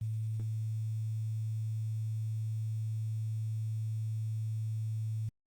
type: tone with quantisation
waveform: sine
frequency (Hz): 110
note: A2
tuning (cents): 0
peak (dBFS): -32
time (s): 0.01-5.29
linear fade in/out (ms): 5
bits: 10
effects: Opus 32 kbps